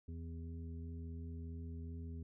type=harmonic tone with a mistuned harmonic; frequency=82.1 Hz; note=E2; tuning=6 cents flat; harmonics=1 / 2 / 3 / 5; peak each=-44 / -53 / -52 / -60 dBFS; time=0.08-2.23 s; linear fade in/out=5 ms; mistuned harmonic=3; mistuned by=+20 cents; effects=none